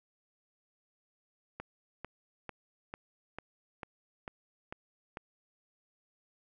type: click train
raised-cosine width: 0.5 ms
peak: -25 dBFS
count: 9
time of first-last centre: 1.6-5.171 s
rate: 2.24 Hz
effects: none